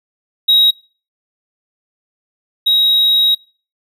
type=tone pair in turn; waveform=triangle; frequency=3809 / 3809 Hz; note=A#7 / A#7; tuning=+37 / +37 cents; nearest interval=unison; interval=0 cents; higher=neither; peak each=-6 / -8 dBFS; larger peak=first; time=0.48-0.71 / 2.66-3.35 s; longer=second; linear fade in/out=10 ms; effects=noise-tail reverb RT60 0.4 s tail -24 dB re dry